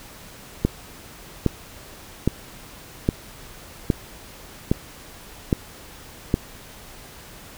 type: click train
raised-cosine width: 3 ms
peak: -4 dBFS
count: 8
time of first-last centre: 0.65-6.341 s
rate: 1.23 Hz
effects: pink hiss -43 dBFS RMS until 7.57 s